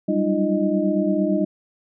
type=tone cluster; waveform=sine; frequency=189.5 / 198.3 / 302.6 / 338.6 / 620 Hz; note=F#3 / G3 / D#4 / E4 / D#5; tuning=+42 / +20 / -48 / +46 / -6 cents; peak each=-27 / -23 / -22 / -25 / -25 dBFS; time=0.08-1.45 s; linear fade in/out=10 ms; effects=none